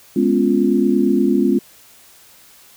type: chord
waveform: sine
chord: C# dominant seventh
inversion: second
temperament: equal with one note detuned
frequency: 207.7 / 248.7 / 277.2 / 349.2 Hz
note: G#3 / B3 / C#4 / E#4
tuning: 0 / +12 / 0 / 0 cents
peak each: -18 dBFS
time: 0.16-1.59 s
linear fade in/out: 5 ms
effects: white hiss -47 dBFS RMS until 2.76 s